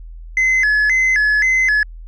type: tone with vibrato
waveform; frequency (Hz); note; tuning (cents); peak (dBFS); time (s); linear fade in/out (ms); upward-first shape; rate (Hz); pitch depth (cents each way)
sine; 1870; A#6; +5; -9; 0.37-1.83; 2; square; 1.9; 160
effects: tanh soft clip ceiling -11 dBFS + added 41 Hz sine -31 dBFS peak until 2.07 s